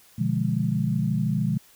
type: chord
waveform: sine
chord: B diminished seventh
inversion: none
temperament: equal with one note detuned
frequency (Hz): 123.47 / 148.8 / 174.61 / 207.7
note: B2 / D3 / F3 / Ab3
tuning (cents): 0 / +23 / 0 / 0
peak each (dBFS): -27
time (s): 0.18-1.58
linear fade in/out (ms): 10
effects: white hiss -55 dBFS RMS until 1.75 s